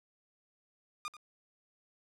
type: tone with echo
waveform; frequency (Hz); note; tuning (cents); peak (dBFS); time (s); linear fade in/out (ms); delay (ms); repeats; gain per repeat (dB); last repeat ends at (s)
sawtooth; 1216; D#6; -40; -33; 1.05-1.08; 0; 87; 1; -13; 1.167
effects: low-pass 9000 Hz 12 dB/octave